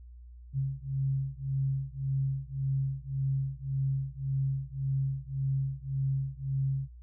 sine beating tone pair, 134.7 / 136.5 Hz, C#3 / C#3, -49 / -26 cents, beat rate 1.8 Hz, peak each -31 dBFS, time 0.53-6.89 s, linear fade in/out 50 ms, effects noise-tail reverb RT60 0.2 s tail -18 dB re dry + added 60 Hz sine -46 dBFS peak until 7.02 s

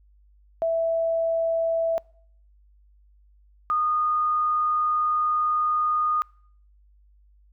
sine tone pair in turn, 659.3 / 1228.9 Hz, E5 / D#6, 0 / -22 cents, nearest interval major seventh, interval 1078 cents, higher second, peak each -20 dBFS, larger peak neither, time 0.62-1.98 / 3.7-6.22 s, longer second, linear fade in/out 0 ms, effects noise-tail reverb RT60 0.6 s tail -26 dB re dry + added 50 Hz sine -54 dBFS peak until 7.52 s

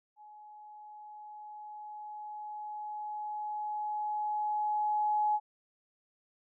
sine tone with level ramp, 844 Hz, G#5, 28 cents sharp, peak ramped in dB -50 to -25 dBFS, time 0.16-5.4 s, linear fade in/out 50 ms, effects none

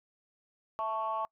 sine chord, A major, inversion second, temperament equal, 659.3 / 880 / 1108.7 Hz, E5 / A5 / C#6, 0 / 0 / 0 cents, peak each -36 / -34 / -33 dBFS, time 0.79-1.25 s, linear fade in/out 0 ms, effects noise-tail reverb RT60 0.1 s tail -26 dB re dry + tanh soft clip ceiling -24 dBFS

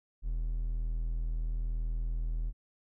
triangle tone, 40.52 Hz, E1, 29 cents flat, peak -28 dBFS, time 0.22-2.53 s, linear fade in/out 50 ms, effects none

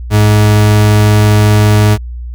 40% pulse tone, 105.3 Hz, G#2, 24 cents sharp, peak -4 dBFS, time 0.1-1.98 s, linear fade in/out 50 ms, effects added 60 Hz sine -20 dBFS peak until 2.34 s

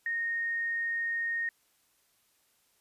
sine tone, 1853 Hz, A#6, 11 cents flat, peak -29 dBFS, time 0.06-1.49 s, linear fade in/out 2 ms, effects white hiss -70 dBFS RMS until 2.8 s + resampled to 32000 Hz

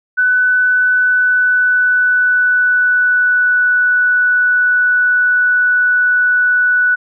sine tone with pitch glide, 1497 to 1480.7 Hz, F#6 to F#6, +20 to +1 cents, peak -9 dBFS, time 0.17-6.96 s, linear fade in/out 20 ms, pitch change -19 cents, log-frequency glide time 0.88-3.69 s, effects none

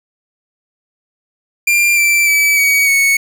45% pulse tone with pitch steps, 2386 / 2342 / 2299 / 2257 / 2216 Hz, D7 / D7 / D7 / C#7 / C#7, +27 / -5 / -37 / +31 / -1 cents, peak -9 dBFS, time 1.67-3.17 s, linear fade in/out 5 ms, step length 300 ms, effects none

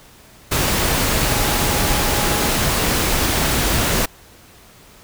sine tone in noise, 830.6 Hz, G#5, in tune, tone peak -28 dBFS, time 1.28-2.52 s, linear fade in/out 10 ms, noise pink, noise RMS -18 dBFS, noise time 0.51-4.06 s, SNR -13 dB, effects pink hiss -46 dBFS RMS until 5.03 s

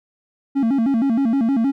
triangle tone with vibrato, 250.1 Hz, B3, 22 cents sharp, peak -13 dBFS, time 0.55-1.72 s, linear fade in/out 20 ms, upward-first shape square, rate 6.4 Hz, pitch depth 170 cents each way, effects none

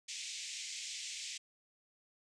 white band-pass noise, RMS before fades -44 dBFS, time 0.08-1.38 s, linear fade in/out 10 ms, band 2100 to 7800 Hz, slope 48 dB/octave, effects none

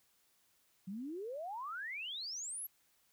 sine exponential sweep, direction up, 180.4 to 12000 Hz, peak -40 dBFS, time 0.87-2.67 s, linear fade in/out 10 ms, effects white hiss -73 dBFS RMS until 3.12 s

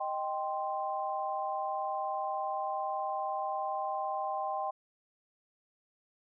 sine chord, C minor, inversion first, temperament equal, 622.3 / 784 / 1046.5 Hz, Eb5 / G5 / C6, 0 / 0 / 0 cents, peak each -38 / -34 / -37 dBFS, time 0-4.71 s, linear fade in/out 10 ms, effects none

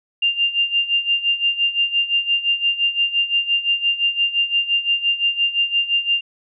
sine tone with tremolo, 2794 Hz, F7, in tune, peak -13 dBFS, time 0.22-6.21 s, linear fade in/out 5 ms, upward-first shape sine, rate 5.8 Hz, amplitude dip 80%, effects none

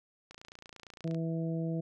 click train, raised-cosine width 0.2 ms, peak -31 dBFS, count 25, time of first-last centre 0.31-1.146 s, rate 28.7 Hz
harmonic tone, 163.9 Hz, E3, 10 cents flat, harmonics 1 / 2 / 3 / 4, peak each -32 / -38 / -42 / -44 dBFS, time 1.04-1.81 s, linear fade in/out 10 ms
effects none

